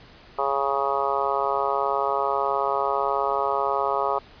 harmonic tone, 138.4 Hz, C#3, 2 cents flat, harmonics 3 / 4 / 5 / 6 / 7 / 8 / 9, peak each -29 / -29 / -29 / -29 / -29 / -29 / -29 dBFS, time 0.38-4.19 s, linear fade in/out 10 ms, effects pink hiss -49 dBFS RMS until 4.4 s + resampled to 11025 Hz

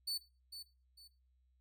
40% pulse tone with echo, 4491 Hz, C#8, 22 cents sharp, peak -35 dBFS, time 0.07-0.18 s, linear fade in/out 10 ms, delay 450 ms, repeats 2, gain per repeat -10 dB, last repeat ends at 1.08 s, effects noise-tail reverb RT60 0.3 s tail -17 dB re dry + added 63 Hz sine -70 dBFS peak until 1.6 s

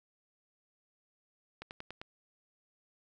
slowing click train, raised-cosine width 0.3 ms, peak -27 dBFS, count 5, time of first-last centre 1.62-2.015 s, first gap 89 ms, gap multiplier 1.07, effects none

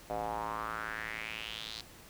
square tone with band-pass filter sweep, 55.1 Hz, A1, 3 cents sharp, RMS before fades -39 dBFS, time 0.1-1.81 s, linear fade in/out 0 ms, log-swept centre 660 to 4300 Hz, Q 4.1, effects pink hiss -54 dBFS RMS until 2.09 s

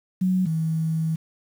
sine tone pair in turn, 185 / 160.63 Hz, F#3 / E3, 0 / -45 cents, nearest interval major second, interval 245 cents, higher first, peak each -18 / -21 dBFS, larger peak first, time 0.21-0.46 / 0.46-1.16 s, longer second, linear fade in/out 10 ms, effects 8-bit

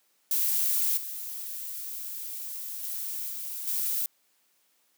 violet noise with level steps, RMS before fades -26 / -37 / -34 / -36 / -29 dBFS, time 0.31-4.06 s, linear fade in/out 2 ms, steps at 0.97 / 2.83 / 3.29 / 3.67 s, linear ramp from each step 5 ms, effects white hiss -69 dBFS RMS until 4.97 s + high-pass 200 Hz 12 dB/octave

